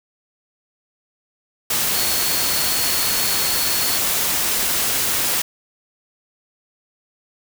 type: tone in noise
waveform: sine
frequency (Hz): 4368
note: C#8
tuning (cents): -26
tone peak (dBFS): -26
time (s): 1.94-3.98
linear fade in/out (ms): 5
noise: white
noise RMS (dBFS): -20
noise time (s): 1.7-5.42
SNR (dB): -9
effects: none